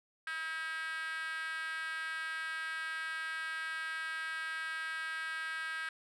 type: tone with high-pass filter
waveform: 5% pulse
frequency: 321.2 Hz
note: E4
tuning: 45 cents flat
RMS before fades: -39 dBFS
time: 0.27-5.89 s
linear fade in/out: 2 ms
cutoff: 1500 Hz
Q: 8.9
effects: low-pass 9000 Hz 12 dB/octave